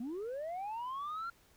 sine linear sweep, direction up, 221.9 to 1396.9 Hz, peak -35 dBFS, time 0-1.3 s, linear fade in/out 5 ms, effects tanh soft clip ceiling -36 dBFS + pink hiss -66 dBFS RMS until 1.56 s

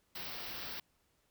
white band-stop noise, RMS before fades -43 dBFS, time 0.15-0.8 s, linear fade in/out 5 ms, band 5600 to 15000 Hz, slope 96 dB/octave, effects pink hiss -75 dBFS RMS until 1.3 s

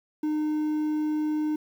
triangle tone, 305.2 Hz, D#4, 33 cents flat, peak -22 dBFS, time 0.23-1.56 s, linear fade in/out 5 ms, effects 9-bit

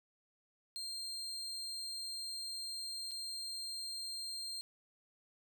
35% pulse tone with dropouts, 4186 Hz, C8, in tune, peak -39 dBFS, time 0.76-4.61 s, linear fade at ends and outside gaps 0 ms, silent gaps 3.11-3.116 s, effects none

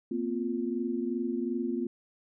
sine chord, Bb suspended second, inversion none, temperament equal with one note detuned, 233.1 / 255.8 / 349.2 Hz, Bb3 / C4 / F4, 0 / -39 / 0 cents, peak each -33 dBFS, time 0.11-1.87 s, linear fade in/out 5 ms, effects none

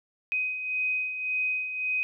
sine beating tone pair, 2510 / 2511.8 Hz, D#7 / D#7, +15 / +16 cents, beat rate 1.8 Hz, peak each -35 / -27 dBFS, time 0.32-2.03 s, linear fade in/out 0 ms, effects none

